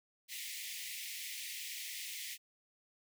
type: high-pass noise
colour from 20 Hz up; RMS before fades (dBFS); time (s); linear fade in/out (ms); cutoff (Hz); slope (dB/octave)
pink; -44; 0.28-2.38; 50; 1900; 96
effects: none